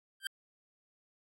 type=tone with exponential growth; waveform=25% pulse; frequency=1577 Hz; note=G6; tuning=10 cents sharp; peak=-26 dBFS; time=0.2-0.27 s; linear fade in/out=2 ms; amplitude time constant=15 ms; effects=AAC 64 kbps